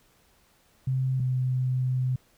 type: tone pair in turn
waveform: sine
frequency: 130.81 / 128.12 Hz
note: C3 / C3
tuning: 0 / -36 cents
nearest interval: unison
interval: 36 cents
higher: first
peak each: -23 dBFS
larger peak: neither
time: 0.87-1.2 / 1.2-2.16 s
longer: second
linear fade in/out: 5 ms
effects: pink hiss -63 dBFS RMS until 2.37 s